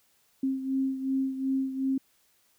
sine beating tone pair, 266.1 / 268.8 Hz, C4 / C4, +29 / +47 cents, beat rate 2.7 Hz, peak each -27 / -33 dBFS, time 0.43-1.98 s, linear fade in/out 5 ms, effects white hiss -67 dBFS RMS until 2.58 s

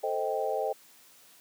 sine chord, A half-diminished seventh, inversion none, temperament equal with one note detuned, 440 / 523.3 / 626.6 / 784 Hz, A4 / C5 / Eb5 / G5, 0 / 0 / +12 / 0 cents, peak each -33 dBFS, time 0.03-0.73 s, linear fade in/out 10 ms, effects white hiss -57 dBFS RMS until 1.4 s + high-pass 150 Hz 12 dB/octave

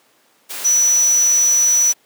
sine tone in noise, 5920 Hz, F#8, in tune, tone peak -11 dBFS, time 0.64-1.93 s, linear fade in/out 20 ms, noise white, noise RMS -28 dBFS, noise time 0.49-1.94 s, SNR +14 dB, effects pink hiss -56 dBFS RMS until 2.05 s + high-pass 300 Hz 12 dB/octave

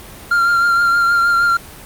triangle tone with vibrato, 1389 Hz, F6, 10 cents flat, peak -9 dBFS, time 0.31-1.57 s, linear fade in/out 5 ms, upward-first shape triangle, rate 6.4 Hz, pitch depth 28 cents each way, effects pink hiss -36 dBFS RMS until 1.85 s + Opus 32 kbps

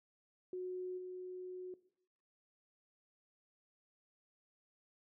sine tone with level steps, 366.2 Hz, F#4, 18 cents flat, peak -39 / -43 dBFS, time 0.53-1.74 s, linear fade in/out 2 ms, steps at 0.97 s, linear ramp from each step 20 ms, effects noise-tail reverb RT60 0.7 s tail -18 dB re dry

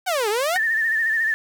sawtooth exponential two-way sweep, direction down then up, 784 to 400.8 to 784 Hz, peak -16 dBFS, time 0.06-0.58 s, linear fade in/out 20 ms, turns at 0.29 s
sine tone with vibrato, 1796 Hz, A6, 35 cents sharp, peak -18 dBFS, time 0.56-1.34 s, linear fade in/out 0 ms, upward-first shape sine, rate 14 Hz, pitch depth 61 cents each way
effects 7-bit

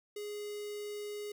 square tone with notch filter, 415.3 Hz, G#4, in tune, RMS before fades -41 dBFS, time 0.16-1.32 s, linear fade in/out 5 ms, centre 1100 Hz, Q 0.8, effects none

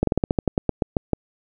slowing click train, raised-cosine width 2 ms, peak -5 dBFS, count 13, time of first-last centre 0.03-1.133 s, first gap 43 ms, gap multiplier 1.13, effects none

